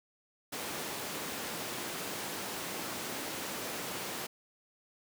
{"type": "high-pass noise", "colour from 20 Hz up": "pink", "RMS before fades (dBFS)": -39, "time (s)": [0.52, 4.27], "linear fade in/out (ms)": 10, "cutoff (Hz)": 210, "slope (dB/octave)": 12, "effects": []}